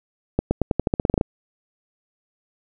accelerating click train, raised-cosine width 2 ms, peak -5 dBFS, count 13, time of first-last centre 0.39-1.211 s, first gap 120 ms, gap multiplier 0.89, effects none

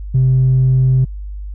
triangle tone with tanh clipping, 130 Hz, C3, 11 cents flat, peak -9 dBFS, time 0.14-1.05 s, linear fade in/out 10 ms, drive 5 dB, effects added 50 Hz sine -24 dBFS peak until 1.54 s

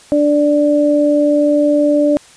sine tone pair together, 293.7 / 587.4 Hz, D4 / D5, 0 / 0 cents, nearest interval octave, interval 1200 cents, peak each -12 dBFS, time 0.12-2.17 s, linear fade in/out 0 ms, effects white hiss -43 dBFS RMS until 2.36 s + resampled to 22050 Hz

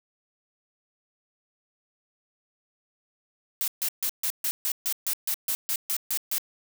blue noise bursts, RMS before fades -27 dBFS, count 14, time 3.61-6.382 s, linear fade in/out 0 ms, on 68 ms, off 140 ms, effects none

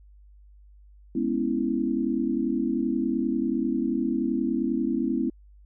sine chord, C# minor seventh, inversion second, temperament equal, 207.7 / 246.9 / 277.2 / 329.6 Hz, G#3 / B3 / C#4 / E4, 0 / 0 / 0 / 0 cents, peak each -31 / -27 / -29 / -28 dBFS, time 1.15-5.3 s, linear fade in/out 5 ms, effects added 50 Hz sine -49 dBFS peak until 5.65 s

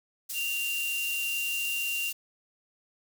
pink high-pass noise, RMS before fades -36 dBFS, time 0.29-2.13 s, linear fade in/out 10 ms, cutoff 7200 Hz, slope 12 dB/octave
sine tone, 2775 Hz, F7, 12 cents flat, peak -29 dBFS, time 0.33-2.13 s, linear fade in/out 50 ms
effects none

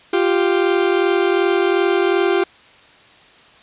40% pulse tone pair together, 348.9 / 391.6 Hz, F4 / G4, -2 / -2 cents, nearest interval major second, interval 200 cents, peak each -16 dBFS, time 0.13-2.44 s, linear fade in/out 5 ms, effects white hiss -47 dBFS RMS until 3.62 s + resampled to 8000 Hz

